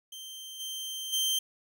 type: tone with level steps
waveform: sawtooth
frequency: 3136 Hz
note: G7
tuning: in tune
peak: -38 / -32 / -23 dBFS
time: 0.12-1.39 s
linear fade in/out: 5 ms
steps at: 0.59 / 1.12 s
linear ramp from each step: 20 ms
effects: none